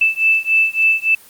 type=beating tone pair; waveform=sine; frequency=2637 / 2640.5 Hz; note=E7 / E7; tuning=0 / +2 cents; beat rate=3.5 Hz; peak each=-15 dBFS; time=0.01-1.15 s; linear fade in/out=5 ms; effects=white hiss -44 dBFS RMS until 1.29 s + Opus 32 kbps